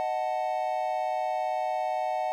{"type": "chord", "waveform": "triangle", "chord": "D# diminished", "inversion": "none", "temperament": "equal", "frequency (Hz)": [622.3, 740, 880], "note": ["D#5", "F#5", "A5"], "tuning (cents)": [0, 0, 0], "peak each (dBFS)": [-30, -27, -32], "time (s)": [0, 2.32], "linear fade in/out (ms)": 0, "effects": []}